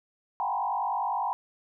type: tone with frequency modulation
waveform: sine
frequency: 880 Hz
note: A5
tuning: in tune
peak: -26 dBFS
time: 0.4-1.33 s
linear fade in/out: 0 ms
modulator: 49.8 Hz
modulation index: 2.8
effects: none